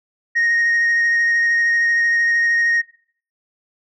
sine tone with vibrato, 1864.7 Hz, A#6, in tune, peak -12 dBFS, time 0.35-2.82 s, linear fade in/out 20 ms, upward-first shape sine, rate 13 Hz, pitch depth 10 cents each way, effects noise-tail reverb RT60 0.5 s tail -21 dB re dry + tanh soft clip ceiling -12 dBFS

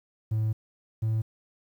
triangle tone pair in turn, 109.4 / 110.61 Hz, A2 / A2, -9 / +10 cents, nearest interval unison, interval 19 cents, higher second, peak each -21 dBFS, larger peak neither, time 0.31-0.53 / 1.02-1.22 s, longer first, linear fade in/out 10 ms, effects tanh soft clip ceiling -18 dBFS + 10-bit

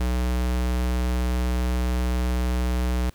square tone, 61.74 Hz, B1, in tune, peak -22 dBFS, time 0-3.1 s, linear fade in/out 5 ms, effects pink hiss -56 dBFS RMS until 3.14 s

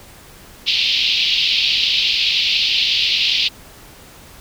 pink band-pass noise, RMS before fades -17 dBFS, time 0.66-3.49 s, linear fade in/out 20 ms, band 2600 to 4600 Hz, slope 48 dB/octave, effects pink hiss -42 dBFS RMS until 4.4 s

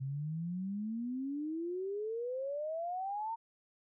sine exponential sweep, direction up, 130.81 to 925 Hz, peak -35 dBFS, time 0-3.36 s, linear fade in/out 20 ms, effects none

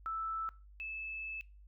sine tone pair in turn, 1318.5 / 2616 Hz, E6 / E7, 0 / -14 cents, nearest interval octave, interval 1186 cents, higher second, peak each -35 / -39 dBFS, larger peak first, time 0.06-0.49 / 0.8-1.41 s, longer second, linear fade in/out 0 ms, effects noise-tail reverb RT60 0.3 s tail -20 dB re dry + added 50 Hz sine -54 dBFS peak until 1.67 s

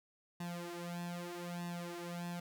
sawtooth tone with flanger, 173.8 Hz, F3, 8 cents flat, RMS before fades -43 dBFS, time 0.4-2.4 s, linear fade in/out 5 ms, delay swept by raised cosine 1.1 to 4.6 ms, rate 0.8 Hz, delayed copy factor +1, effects none

